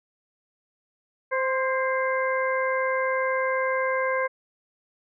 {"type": "harmonic tone with a mistuned harmonic", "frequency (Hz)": 522, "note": "C5", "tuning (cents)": -4, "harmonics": [1, 2, 3, 4], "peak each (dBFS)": [-25, -28, -30, -31], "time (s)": [1.31, 4.28], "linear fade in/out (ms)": 20, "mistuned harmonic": 3, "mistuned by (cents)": 37, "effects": []}